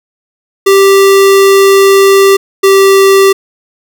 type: tone pair in turn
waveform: square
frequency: 391.8 / 389.9 Hz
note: G4 / G4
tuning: -1 / -9 cents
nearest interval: unison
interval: 8 cents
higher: first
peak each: -3 dBFS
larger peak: neither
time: 0.66-2.37 / 2.63-3.33 s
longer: first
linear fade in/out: 10 ms
effects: none